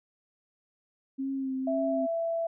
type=tone with vibrato; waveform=sine; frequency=266.7 Hz; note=C4; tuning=33 cents sharp; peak=-29 dBFS; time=1.18-2.07 s; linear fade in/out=20 ms; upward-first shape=sine; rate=1.9 Hz; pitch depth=29 cents each way
type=tone with pitch glide; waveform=sine; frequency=659.3 to 665.8 Hz; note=E5 to E5; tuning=0 to +17 cents; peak=-27 dBFS; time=1.67-2.47 s; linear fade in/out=5 ms; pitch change=+17 cents; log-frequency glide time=1.79-2.04 s
effects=none